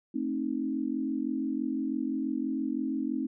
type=tone cluster; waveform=sine; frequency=223.6 / 266.9 / 312.9 Hz; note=A3 / C4 / D#4; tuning=+28 / +35 / +10 cents; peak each=-35 / -31 / -33 dBFS; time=0.14-3.27 s; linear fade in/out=10 ms; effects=none